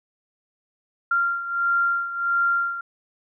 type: beating tone pair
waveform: sine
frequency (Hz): 1386 / 1387.5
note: F6 / F6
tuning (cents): -14 / -12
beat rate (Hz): 1.5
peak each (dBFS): -21 / -26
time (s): 1.11-2.81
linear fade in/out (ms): 5
effects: none